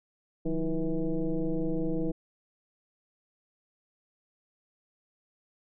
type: tone with frequency modulation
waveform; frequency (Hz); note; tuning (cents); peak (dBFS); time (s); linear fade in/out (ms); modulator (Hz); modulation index
sine; 153.4; D#3; -24; -26; 0.45-2.12; 10; 166; 2
effects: none